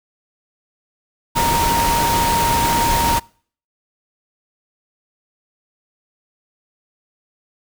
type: tone in noise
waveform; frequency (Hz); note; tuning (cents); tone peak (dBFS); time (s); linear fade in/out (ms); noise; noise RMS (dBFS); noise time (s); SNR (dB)
sine; 932.3; A#5; 0; -16; 1.35-3.2; 20; pink; -20; 1.35-3.2; +1
effects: noise-tail reverb RT60 0.5 s tail -25 dB re dry